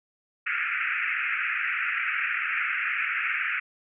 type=band-pass noise; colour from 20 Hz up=white; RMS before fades=-28 dBFS; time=0.46-3.6 s; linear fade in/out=10 ms; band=1300 to 2600 Hz; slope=96 dB/octave; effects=none